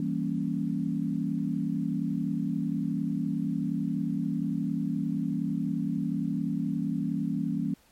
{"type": "chord", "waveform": "sine", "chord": "E diminished seventh", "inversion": "none", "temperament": "equal", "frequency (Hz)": [164.81, 196, 233.1, 277.2], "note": ["E3", "G3", "Bb3", "Db4"], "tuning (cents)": [0, 0, 0, 0], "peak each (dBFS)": -32, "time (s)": [0, 7.74], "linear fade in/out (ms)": 2, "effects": ["pink hiss -62 dBFS RMS until 7.91 s", "MP3 64 kbps"]}